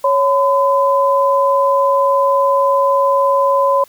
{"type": "tone pair together", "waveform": "sine", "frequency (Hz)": [554.4, 1013.3], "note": ["C#5", "B5"], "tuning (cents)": [0, 44], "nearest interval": "minor seventh", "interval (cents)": 1044, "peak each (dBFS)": -13, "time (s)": [0.04, 3.84], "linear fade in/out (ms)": 5, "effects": ["white hiss -47 dBFS RMS until 3.88 s"]}